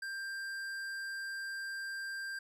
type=tone with tanh clipping; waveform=sine; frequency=1585 Hz; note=G6; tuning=19 cents sharp; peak=-40 dBFS; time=0.02-2.39 s; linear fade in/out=5 ms; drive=14 dB; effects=none